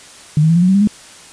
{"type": "tone with pitch steps", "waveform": "sine", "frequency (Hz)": [151.4, 158.56, 166.06, 173.91, 182.14, 190.75, 199.77, 209.2], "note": ["D#3", "D#3", "E3", "F3", "F#3", "G3", "G3", "G#3"], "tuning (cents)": [-47, 33, 13, -7, -27, -47, 33, 13], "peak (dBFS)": -8, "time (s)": [0.37, 0.874], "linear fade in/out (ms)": 2, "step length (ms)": 63, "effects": ["white hiss -39 dBFS RMS until 1.32 s", "resampled to 22050 Hz"]}